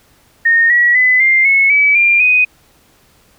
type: tone with pitch steps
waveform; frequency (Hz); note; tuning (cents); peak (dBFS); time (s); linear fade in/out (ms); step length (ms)
sine; 1843 / 1924.6 / 2010 / 2099 / 2192 / 2289 / 2390 / 2496; A#6 / B6 / B6 / C7 / C#7 / D7 / D7 / D#7; -20 / -45 / +30 / +5 / -20 / -45 / +30 / +5; -7; 0.45-2.45; 10; 250
effects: pink hiss -51 dBFS RMS until 3.38 s